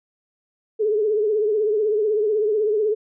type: tone with vibrato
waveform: sine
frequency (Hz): 425.2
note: G#4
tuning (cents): +41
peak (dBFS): -17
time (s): 0.79-2.95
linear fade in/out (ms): 20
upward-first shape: triangle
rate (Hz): 16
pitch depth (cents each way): 88
effects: none